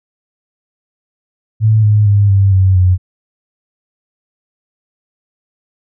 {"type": "tone with pitch steps", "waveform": "sine", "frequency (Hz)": [109.3, 105.45, 101.75, 98.17, 94.71, 91.38], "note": ["A2", "G#2", "G#2", "G2", "F#2", "F#2"], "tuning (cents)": [-11, 27, -35, 3, 41, -21], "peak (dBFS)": -6, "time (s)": [1.6, 2.98], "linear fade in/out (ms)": 50, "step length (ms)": 230, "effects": []}